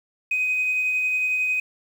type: tone with tremolo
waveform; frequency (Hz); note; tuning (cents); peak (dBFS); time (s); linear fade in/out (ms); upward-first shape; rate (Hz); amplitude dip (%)
sine; 2509; D#7; +14; -18; 0.31-1.6; 5; sine; 11; 25
effects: tanh soft clip ceiling -16 dBFS + 8-bit